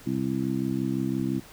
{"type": "harmonic tone", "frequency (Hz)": 65.9, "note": "C2", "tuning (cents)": 13, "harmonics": [2, 3, 4, 5], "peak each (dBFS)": [-32, -30, -29, -31], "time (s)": [0.06, 1.4], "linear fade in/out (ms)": 10, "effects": ["pink hiss -49 dBFS RMS until 1.52 s"]}